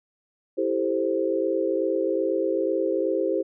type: chord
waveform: sine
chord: A minor seventh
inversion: second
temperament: equal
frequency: 329.6 / 392 / 440 / 523.3 Hz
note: E4 / G4 / A4 / C5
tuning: 0 / 0 / 0 / 0 cents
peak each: -27 / -26 / -31 / -26 dBFS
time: 0.57-3.43 s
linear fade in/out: 20 ms
effects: none